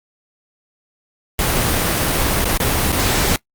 pink noise with dropouts, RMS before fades -17 dBFS, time 1.39-3.36 s, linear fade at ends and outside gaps 1 ms, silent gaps 2.444-2.454 / 2.575-2.601 / 2.92-2.926 s, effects noise-tail reverb RT60 0.1 s tail -22 dB re dry + Opus 32 kbps

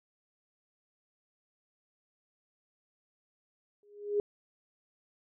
sine tone with exponential growth, 411.7 Hz, G#4, 15 cents flat, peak -23 dBFS, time 3.83-4.2 s, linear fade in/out 1 ms, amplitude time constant 80 ms, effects none

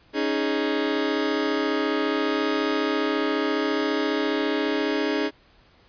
sawtooth chord, C# suspended second, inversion none, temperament just, 277.2 / 311.8 / 415.8 Hz, C#4 / D#4 / G#4, 0 / +4 / +2 cents, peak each -23 / -22 / -22 dBFS, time 0.13-5.31 s, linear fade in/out 50 ms, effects pink hiss -57 dBFS RMS until 5.88 s + resampled to 11025 Hz

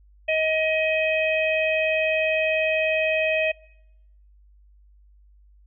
harmonic tone, 631 Hz, D#5, 24 cents sharp, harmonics 1 / 3 / 4 / 5, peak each -22 / -31 / -23 / -36 dBFS, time 0.28-3.52 s, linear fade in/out 10 ms, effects noise-tail reverb RT60 0.9 s tail -26 dB re dry + added 50 Hz sine -51 dBFS peak until 5.66 s

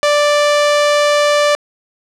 sawtooth tone, 587.3 Hz, D5, in tune, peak -6 dBFS, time 0.03-1.55 s, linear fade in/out 0 ms, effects low-pass 7000 Hz 12 dB/octave

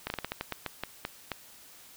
slowing click train, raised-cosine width 0.3 ms, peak -16 dBFS, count 12, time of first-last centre 0.07-1.317 s, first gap 31 ms, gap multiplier 1.24, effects white hiss -53 dBFS RMS until 1.96 s

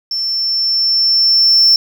sine tone with level ramp, 5380 Hz, E8, 34 cents sharp, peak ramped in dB -16 to -3 dBFS, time 0.11-1.76 s, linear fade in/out 2 ms, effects tanh soft clip ceiling -5 dBFS + 7-bit

